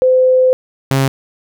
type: tone pair in turn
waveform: sine / sawtooth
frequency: 513 / 135.25 Hz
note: C5 / C#3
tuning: -34 / -42 cents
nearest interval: octave + major seventh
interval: 2308 cents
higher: first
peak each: -7 dBFS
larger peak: neither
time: 0.02-0.53 / 0.91-1.08 s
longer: first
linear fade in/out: 0 ms
effects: none